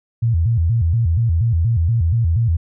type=tone with vibrato; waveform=sine; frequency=98 Hz; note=G2; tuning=in tune; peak=-13 dBFS; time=0.22-2.57 s; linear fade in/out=10 ms; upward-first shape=square; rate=4.2 Hz; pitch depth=290 cents each way; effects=none